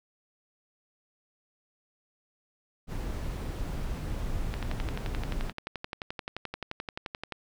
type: noise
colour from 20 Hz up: brown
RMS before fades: -33 dBFS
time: 2.87-5.53 s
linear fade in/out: 50 ms
type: click train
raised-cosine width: 0.3 ms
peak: -19 dBFS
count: 33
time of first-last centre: 4.54-7.323 s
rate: 11.5 Hz
effects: none